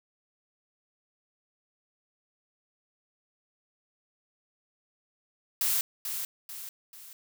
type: noise with echo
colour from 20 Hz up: blue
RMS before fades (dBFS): -27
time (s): 5.61-5.81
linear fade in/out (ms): 2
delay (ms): 440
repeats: 3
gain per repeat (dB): -7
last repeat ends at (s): 7.13
effects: none